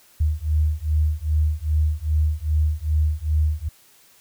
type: beating tone pair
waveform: sine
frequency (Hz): 75.6 / 78.1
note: D#2 / D#2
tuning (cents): -49 / +7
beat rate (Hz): 2.5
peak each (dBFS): -21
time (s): 0.2-3.69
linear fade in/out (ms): 10
effects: white hiss -54 dBFS RMS until 4.2 s